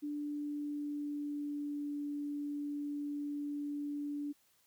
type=tone with pitch glide; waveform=sine; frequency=293.7 to 290.3 Hz; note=D4 to D4; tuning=0 to -20 cents; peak=-36 dBFS; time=0.02-4.33 s; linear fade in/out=20 ms; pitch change=-20 cents; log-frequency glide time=0.13-2.01 s; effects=white hiss -71 dBFS RMS until 4.66 s